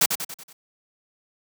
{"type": "noise with echo", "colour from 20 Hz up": "white", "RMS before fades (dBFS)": -18, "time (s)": [0.01, 0.06], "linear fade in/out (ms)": 5, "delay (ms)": 94, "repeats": 5, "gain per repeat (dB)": -6, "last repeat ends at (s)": 0.53, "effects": ["high-pass 150 Hz 12 dB/octave"]}